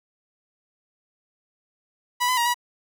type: tone with pitch steps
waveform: sawtooth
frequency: 982 / 1009 / 947 / 969 Hz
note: B5 / B5 / A#5 / B5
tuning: -10 / +37 / +27 / -33 cents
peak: -16 dBFS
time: 2.2-2.544 s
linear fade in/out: 20 ms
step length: 86 ms
effects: none